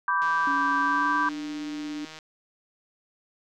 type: chord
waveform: sine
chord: G major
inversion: first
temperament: equal with one note detuned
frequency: 987.8 / 1161.2 / 1568 Hz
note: B5 / D6 / G6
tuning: 0 / -20 / 0 cents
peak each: -26 dBFS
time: 0.08-1.29 s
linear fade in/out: 2 ms
type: click train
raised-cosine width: 0.2 ms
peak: -25 dBFS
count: 310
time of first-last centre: 0.22-2.188 s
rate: 157 Hz
type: tone with pitch glide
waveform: sine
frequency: 280.7 to 296.9 Hz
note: C#4 to D4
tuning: +22 to +19 cents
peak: -31 dBFS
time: 0.47-2.05 s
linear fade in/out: 2 ms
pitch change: +97 cents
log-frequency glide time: 0.79-1.2 s
effects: none